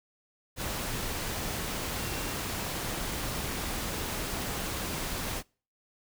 sine tone in noise, 2752 Hz, F7, 26 cents flat, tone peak -45 dBFS, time 1.95-2.36 s, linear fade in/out 50 ms, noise pink, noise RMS -34 dBFS, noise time 0.56-5.43 s, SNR -14 dB, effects noise-tail reverb RT60 0.4 s tail -26 dB re dry

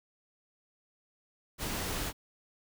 pink noise, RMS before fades -35 dBFS, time 1.58-2.13 s, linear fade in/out 50 ms, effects none

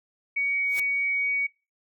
sine tone, 2249 Hz, C#7, 24 cents sharp, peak -23 dBFS, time 0.36-1.47 s, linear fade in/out 10 ms
white noise with exponential growth, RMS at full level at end -32 dBFS, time 0.65-0.8 s, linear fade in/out 5 ms, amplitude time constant 32 ms
effects noise-tail reverb RT60 0.3 s tail -23 dB re dry

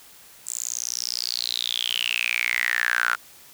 sawtooth tone with high-pass filter sweep, 59.7 Hz, A#1, 42 cents sharp, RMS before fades -26 dBFS, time 0.46-3.16 s, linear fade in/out 20 ms, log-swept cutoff 7800 to 1400 Hz, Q 9.7, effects white hiss -49 dBFS RMS until 3.53 s

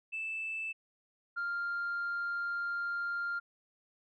sine tone pair in turn, 2637 / 1396.9 Hz, E7 / F6, 0 / 0 cents, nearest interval major seventh, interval 1100 cents, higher first, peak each -34 / -31 dBFS, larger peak second, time 0.12-0.73 / 1.36-3.4 s, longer second, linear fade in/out 20 ms, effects tanh soft clip ceiling -30 dBFS

